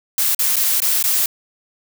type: noise with dropouts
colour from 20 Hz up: blue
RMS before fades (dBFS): -17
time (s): 0.18-1.26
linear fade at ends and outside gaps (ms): 2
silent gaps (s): 0.348-0.391 / 0.559-0.566 / 0.803-0.819 / 1.027-1.039
effects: none